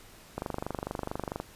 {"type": "click train", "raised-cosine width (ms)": 1, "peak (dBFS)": -18, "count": 26, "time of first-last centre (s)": [0.38, 1.4], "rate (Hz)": 24.5, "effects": ["pink hiss -53 dBFS RMS until 1.55 s", "resampled to 32000 Hz"]}